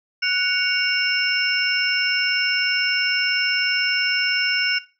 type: tone cluster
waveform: sine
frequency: 1480 / 2229 / 2793 / 5330 Hz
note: F#6 / C#7 / F7 / E8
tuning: 0 / +9 / -1 / +18 cents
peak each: -24 dBFS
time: 0.22-4.79 s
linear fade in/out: 10 ms
effects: noise-tail reverb RT60 0.3 s tail -17 dB re dry